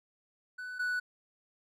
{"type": "tone pair in turn", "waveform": "triangle", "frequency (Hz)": [1494, 1481.1], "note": ["F#6", "F#6"], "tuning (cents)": [16, 1], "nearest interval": "unison", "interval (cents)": 15, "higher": "first", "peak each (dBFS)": [-37, -28], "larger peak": "second", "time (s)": [[0.58, 0.79], [0.79, 1]], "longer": "neither", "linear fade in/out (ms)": 10, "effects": []}